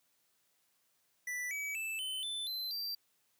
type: tone with pitch steps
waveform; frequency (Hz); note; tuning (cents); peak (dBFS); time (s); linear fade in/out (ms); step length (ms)
square; 1975.5 / 2282 / 2637 / 3047 / 3520 / 4067 / 4699; B6 / C#7 / E7 / G7 / A7 / C8 / D8; 0 / +50 / 0 / -50 / 0 / -50 / 0; -37; 1.27-2.95; 5; 240
effects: white hiss -75 dBFS RMS until 3.39 s + high-pass 80 Hz 12 dB/octave